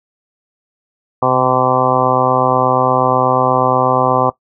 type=harmonic tone; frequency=128.3 Hz; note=C3; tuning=34 cents flat; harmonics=1 / 2 / 3 / 4 / 5 / 6 / 7 / 8 / 9; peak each=-22 / -22 / -22 / -18 / -20 / -17 / -20 / -18 / -18 dBFS; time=1.22-4.3 s; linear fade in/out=5 ms; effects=noise-tail reverb RT60 0.1 s tail -17 dB re dry